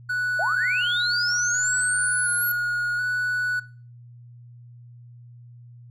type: tone with vibrato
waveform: triangle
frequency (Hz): 1461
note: F#6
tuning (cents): -22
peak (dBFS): -21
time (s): 0.09-3.6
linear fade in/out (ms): 10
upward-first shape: square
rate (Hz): 0.69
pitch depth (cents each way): 20
type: linear sweep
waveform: sine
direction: up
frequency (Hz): 596 to 11790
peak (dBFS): -24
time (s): 0.39-2.52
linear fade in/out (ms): 5
effects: noise-tail reverb RT60 0.4 s tail -18 dB re dry + added 120 Hz sine -43 dBFS peak until 5.9 s